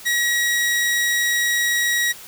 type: tone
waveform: sawtooth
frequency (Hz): 1909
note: A#6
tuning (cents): +41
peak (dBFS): -14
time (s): 0.05-2.13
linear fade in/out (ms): 20
effects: white hiss -40 dBFS RMS until 2.27 s